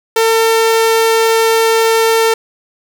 sawtooth tone, 450.9 Hz, A4, 42 cents sharp, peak -5 dBFS, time 0.16-2.34 s, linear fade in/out 5 ms, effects 7-bit

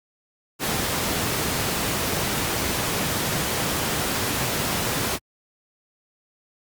pink noise, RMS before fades -24 dBFS, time 0.59-5.19 s, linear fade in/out 50 ms, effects high-pass 80 Hz 12 dB/octave + Opus 48 kbps

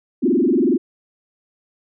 sine tone with frequency modulation, 301.1 Hz, D4, 43 cents sharp, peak -13 dBFS, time 0.22-0.78 s, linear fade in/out 20 ms, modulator 21.8 Hz, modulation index 3.3, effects none

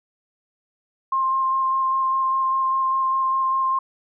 sine tone with vibrato, 1059 Hz, C6, 21 cents sharp, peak -18 dBFS, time 1.12-3.79 s, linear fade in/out 5 ms, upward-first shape square, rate 5 Hz, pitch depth 9 cents each way, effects none

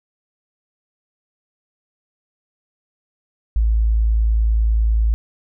sine tone, 55 Hz, A1, in tune, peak -13 dBFS, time 3.56-5.14 s, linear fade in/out 0 ms, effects none

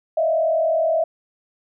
sine tone with frequency modulation, 648 Hz, E5, 30 cents flat, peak -16 dBFS, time 0.17-1.04 s, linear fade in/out 5 ms, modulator 39.6 Hz, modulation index 0.89, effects none

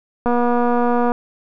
click train, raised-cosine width 1 ms, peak -6 dBFS, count 208, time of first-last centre 0.26-1.119 s, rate 241 Hz, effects none

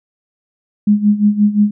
sine tone with tremolo, 207.7 Hz, G#3, in tune, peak -6 dBFS, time 0.87-1.71 s, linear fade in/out 5 ms, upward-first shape sine, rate 5.7 Hz, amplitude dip 80%, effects none

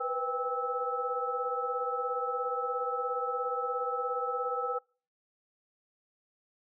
sine tone cluster, 488 / 505 / 793 / 1306 Hz, B4 / B4 / G5 / E6, -21 / +39 / +20 / -17 cents, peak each -36 / -37 / -37 / -33 dBFS, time 0-4.79 s, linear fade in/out 10 ms, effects noise-tail reverb RT60 0.4 s tail -26 dB re dry

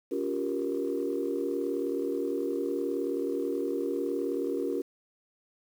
sine chord, G half-diminished seventh, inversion second, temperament just, 282.2 / 352.8 / 392 / 470.4 Hz, Db4 / F4 / G4 / Bb4, +31 / +18 / 0 / +16 cents, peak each -33 dBFS, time 0.11-4.82 s, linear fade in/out 10 ms, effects tanh soft clip ceiling -19 dBFS + 9-bit

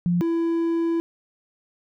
sine / triangle tone pair in turn, 174.61 / 333.4 Hz, F3 / E4, 0 / +20 cents, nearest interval major seventh, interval 1120 cents, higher second, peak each -18 dBFS, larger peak neither, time 0.06-0.21 / 0.21-1 s, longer second, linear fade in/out 0 ms, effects none

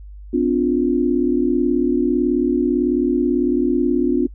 sine tone cluster, 252.7 / 290.9 / 352.3 Hz, B3 / D4 / F4, +40 / -16 / +15 cents, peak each -19 dBFS, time 0.33-4.27 s, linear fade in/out 10 ms, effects noise-tail reverb RT60 0.1 s tail -25 dB re dry + added 50 Hz sine -34 dBFS peak until 4.34 s

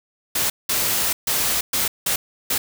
white noise bursts at uneven times, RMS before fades -21 dBFS, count 6, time 0.35-0.5 / 0.69-1.13 / 1.27-1.61 / 1.73-1.88 / 2.06-2.16 / 2.5-2.58 s, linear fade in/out 5 ms, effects none

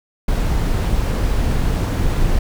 brown noise, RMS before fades -17 dBFS, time 0.28-2.39 s, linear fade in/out 5 ms, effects none

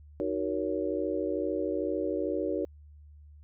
sine chord, D# minor seventh, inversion none, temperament just, 311.1 / 373.4 / 466.7 / 560 Hz, D#4 / F#4 / A#4 / C#5, 0 / +16 / +2 / +18 cents, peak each -33 / -33 / -34 / -34 dBFS, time 0.2-2.65 s, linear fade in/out 0 ms, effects added 74 Hz sine -49 dBFS peak until 3.43 s

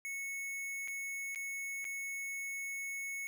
square tone with dropouts, 2204 Hz, C#7, 11 cents flat, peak -39 dBFS, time 0.05-3.27 s, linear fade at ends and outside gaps 0 ms, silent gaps 0.876-0.882 / 1.348-1.358 / 1.844-1.851 s, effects none

